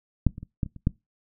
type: clicks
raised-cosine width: 5 ms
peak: -6 / -25 / -26 / -13 / -27 / -29 / -8 dBFS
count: 7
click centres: 0.267 / 0.381 / 0.43 / 0.632 / 0.662 / 0.763 / 0.871 s
effects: noise-tail reverb RT60 0.2 s tail -22 dB re dry